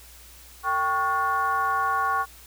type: tone with frequency modulation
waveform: sine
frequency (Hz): 1108.7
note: C#6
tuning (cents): 0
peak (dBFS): -21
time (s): 0.63-2.26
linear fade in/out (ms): 50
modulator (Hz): 329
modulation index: 0.98
effects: added 60 Hz sine -50 dBFS peak until 2.46 s + white hiss -49 dBFS RMS until 2.46 s